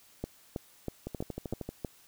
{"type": "two click trains", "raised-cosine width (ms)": 2, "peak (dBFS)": [-23, -20], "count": [9, 6], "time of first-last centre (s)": [[1.07, 1.69], [0.24, 1.848]], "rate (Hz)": [12.9, 3.11], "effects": ["white hiss -60 dBFS RMS until 2.07 s"]}